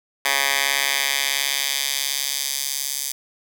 10% pulse tone with high-pass filter sweep, 138.59 Hz, C#3, in tune, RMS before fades -23 dBFS, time 0.25-3.12 s, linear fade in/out 2 ms, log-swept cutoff 1500 to 6400 Hz, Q 0.96, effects none

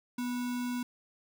sine tone with sample-and-hold, 245.9 Hz, B3, 7 cents flat, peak -31 dBFS, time 0.18-0.83 s, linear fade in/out 5 ms, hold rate 1225 Hz, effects none

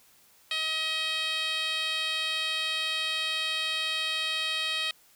10% pulse tone with band-pass filter, 634 Hz, D#5, 32 cents sharp, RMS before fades -30 dBFS, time 0.51-4.91 s, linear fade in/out 2 ms, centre 3600 Hz, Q 1.6, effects white hiss -60 dBFS RMS until 5.15 s

